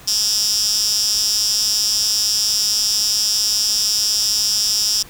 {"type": "tone with high-pass filter", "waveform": "10% pulse", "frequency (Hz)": 211.9, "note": "G#3", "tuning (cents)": 35, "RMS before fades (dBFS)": -18, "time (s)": [0.07, 5.03], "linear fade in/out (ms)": 10, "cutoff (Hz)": 5400, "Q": 5.4, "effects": ["pink hiss -42 dBFS RMS until 5.09 s"]}